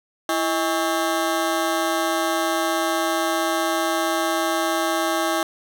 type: ring-modulated tone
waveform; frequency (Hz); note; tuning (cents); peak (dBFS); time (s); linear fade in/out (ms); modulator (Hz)
20% pulse; 483.1; B4; -38; -12; 0.29-5.43; 2; 150
effects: none